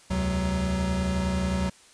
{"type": "tone cluster", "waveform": "square", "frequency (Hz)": [71.8, 82.9, 130.9, 187.2], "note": ["D2", "E2", "C3", "F#3"], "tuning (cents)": [-39, 10, 1, 20], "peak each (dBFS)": [-30, -36, -36, -27], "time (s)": [0.1, 1.7], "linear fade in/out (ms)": 10, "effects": ["white hiss -54 dBFS RMS until 1.93 s", "resampled to 22050 Hz"]}